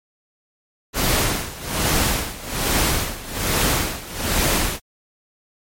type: noise with tremolo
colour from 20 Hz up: pink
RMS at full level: -18 dBFS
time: 0.93-4.8 s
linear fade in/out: 50 ms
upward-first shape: sine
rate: 1.2 Hz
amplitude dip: 85%
effects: MP3 64 kbps